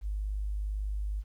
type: tone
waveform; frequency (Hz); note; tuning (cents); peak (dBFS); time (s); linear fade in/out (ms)
sine; 51; G#1; -31; -30; 0.01-1.24; 50
effects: 11-bit